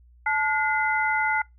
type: tone cluster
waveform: sine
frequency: 868 / 1436 / 2047 Hz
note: A5 / F6 / C7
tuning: -24 / +48 / -38 cents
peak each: -25 dBFS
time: 0.26-1.42 s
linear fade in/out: 5 ms
effects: noise-tail reverb RT60 0.2 s tail -26 dB re dry + added 60 Hz sine -51 dBFS peak until 1.58 s